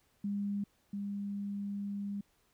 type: tone pair in turn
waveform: sine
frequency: 202.1 / 201.4 Hz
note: G#3 / G3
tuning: -47 / +47 cents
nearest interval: unison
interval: 6 cents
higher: first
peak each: -32 / -35 dBFS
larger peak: first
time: 0.24-0.64 / 0.93-2.21 s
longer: second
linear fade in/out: 5 ms
effects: pink hiss -72 dBFS RMS until 2.53 s